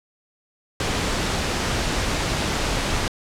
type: noise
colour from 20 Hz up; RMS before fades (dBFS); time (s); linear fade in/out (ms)
pink; -23; 0.8-3.08; 2
effects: low-pass 7000 Hz 12 dB/octave